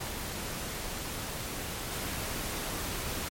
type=noise with level steps; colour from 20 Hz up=pink; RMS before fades=-37 / -35 dBFS; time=0-3.29 s; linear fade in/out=10 ms; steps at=1.91 s; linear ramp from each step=10 ms; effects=MP3 64 kbps